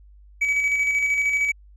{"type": "tone with tremolo", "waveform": "triangle", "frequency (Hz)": 2279, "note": "C#7", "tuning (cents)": 47, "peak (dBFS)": -16, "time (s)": [0.41, 1.52], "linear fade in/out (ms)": 10, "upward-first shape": "square", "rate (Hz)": 13, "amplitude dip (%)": 35, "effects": ["added 50 Hz sine -46 dBFS peak until 1.76 s", "resampled to 24000 Hz"]}